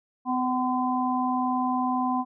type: tone cluster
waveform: sine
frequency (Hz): 253.3 / 757 / 1021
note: B3 / F#5 / C6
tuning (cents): +44 / +39 / -43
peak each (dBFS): -26 / -28 / -28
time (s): 0.25-2.25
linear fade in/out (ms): 50
effects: none